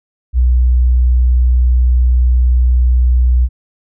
sine tone, 61.74 Hz, B1, in tune, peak -7 dBFS, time 0.33-3.49 s, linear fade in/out 50 ms, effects none

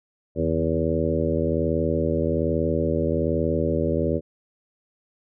harmonic tone with a mistuned harmonic, 81.2 Hz, E2, 26 cents flat, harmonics 1 / 2 / 3 / 4 / 5 / 6 / 7, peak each -28 / -28 / -28 / -28 / -28 / -28 / -28 dBFS, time 0.35-4.21 s, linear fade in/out 50 ms, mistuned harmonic 2, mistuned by -63 cents, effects none

